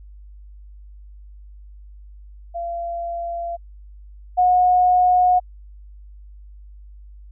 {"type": "tone pair in turn", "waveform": "sine", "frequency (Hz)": [685, 725.7], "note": ["F5", "F#5"], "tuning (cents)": [-34, -34], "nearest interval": "minor second", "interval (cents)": 100, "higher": "second", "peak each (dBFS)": [-24, -12], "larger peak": "second", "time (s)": [[2.54, 3.57], [4.37, 5.4]], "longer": "neither", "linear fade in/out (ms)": 20, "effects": ["added 50 Hz sine -39 dBFS peak until 7.31 s"]}